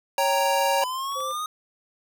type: chord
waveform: square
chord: G diminished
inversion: second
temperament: equal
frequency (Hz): 554.4 / 784 / 932.3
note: Db5 / G5 / Bb5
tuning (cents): 0 / 0 / 0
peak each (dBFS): -25 / -27 / -24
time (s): 0.18-0.84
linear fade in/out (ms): 2
type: linear sweep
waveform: square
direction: up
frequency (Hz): 987.8 to 1255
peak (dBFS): -28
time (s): 0.82-1.46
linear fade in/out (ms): 2
type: clicks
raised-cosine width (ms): 0.3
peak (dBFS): -30 / -33 / -30 / -34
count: 4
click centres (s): 0.83 / 1.122 / 1.205 / 1.31
type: tone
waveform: sine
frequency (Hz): 523.3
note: C5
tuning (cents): 0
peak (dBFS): -32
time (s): 1.15-1.33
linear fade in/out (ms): 20
effects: none